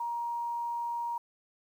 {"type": "tone", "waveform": "sine", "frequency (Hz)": 943, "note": "A#5", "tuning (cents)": 20, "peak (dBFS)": -31, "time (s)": [0, 1.18], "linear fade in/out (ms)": 5, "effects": ["10-bit"]}